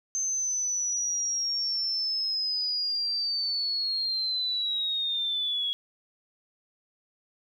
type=linear sweep; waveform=sine; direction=down; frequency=6272 to 3322 Hz; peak=-26 dBFS; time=0.15-5.73 s; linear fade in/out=0 ms; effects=10-bit